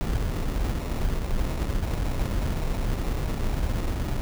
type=noise with sample-and-hold; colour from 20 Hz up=brown; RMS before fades=-26 dBFS; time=0.01-4.21 s; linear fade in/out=0 ms; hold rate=1575 Hz; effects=none